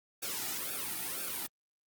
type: noise with flanger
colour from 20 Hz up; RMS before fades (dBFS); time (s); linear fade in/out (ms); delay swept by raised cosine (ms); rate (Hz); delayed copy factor
white; -37; 0.22-1.47; 10; 0.98 to 1.93; 2; -0.8
effects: Opus 48 kbps